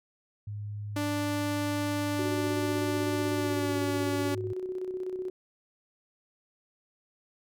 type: tone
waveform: sine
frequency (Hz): 103.83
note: G#2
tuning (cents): 0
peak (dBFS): -34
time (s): 0.47-4.53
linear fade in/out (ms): 5
type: tone with pitch glide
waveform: sawtooth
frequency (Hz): 293.7 to 285.5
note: D4 to D4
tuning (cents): 0 to -49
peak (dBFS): -25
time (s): 0.96-4.35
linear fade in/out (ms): 5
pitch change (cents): -49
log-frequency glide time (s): 3.34-3.78
type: tone with tremolo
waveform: sine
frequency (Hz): 370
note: F#4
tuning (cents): 0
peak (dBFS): -30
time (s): 2.19-5.3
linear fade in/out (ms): 2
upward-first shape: square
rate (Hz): 16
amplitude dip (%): 45
effects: none